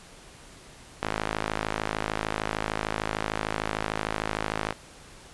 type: tone with band-pass filter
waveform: sawtooth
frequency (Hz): 53.3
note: G#1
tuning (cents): +46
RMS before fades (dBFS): -31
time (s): 1.02-4.73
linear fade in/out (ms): 10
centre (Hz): 1400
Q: 0.64
effects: pink hiss -49 dBFS RMS until 5.33 s + resampled to 24000 Hz